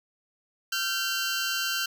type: tone pair together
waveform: 15% pulse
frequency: 1378 / 1546.8 Hz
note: F6 / G6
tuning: -24 / -24 cents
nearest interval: major second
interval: 200 cents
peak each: -24 / -22 dBFS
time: 0.72-1.86 s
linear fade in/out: 5 ms
effects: none